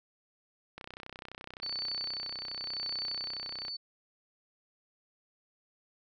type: click train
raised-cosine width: 0.3 ms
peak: -27 dBFS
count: 93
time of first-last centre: 0.78-3.682 s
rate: 31.7 Hz
type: tone with tremolo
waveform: sine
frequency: 4505 Hz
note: C#8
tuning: 27 cents sharp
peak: -33 dBFS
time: 1.62-3.77 s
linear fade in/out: 10 ms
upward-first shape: sine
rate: 0.92 Hz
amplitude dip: 45%
effects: none